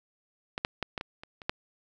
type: clicks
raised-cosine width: 0.3 ms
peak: -16 / -10 / -14 / -17 / -19 / -27 / -28 / -11 dBFS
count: 8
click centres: 0.579 / 0.649 / 0.827 / 0.978 / 1.011 / 1.235 / 1.418 / 1.495 s
effects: none